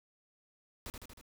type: noise with echo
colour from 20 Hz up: pink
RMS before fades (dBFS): -43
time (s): 0.86-0.9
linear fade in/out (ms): 0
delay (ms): 78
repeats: 4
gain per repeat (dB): -3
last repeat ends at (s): 1.212
effects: none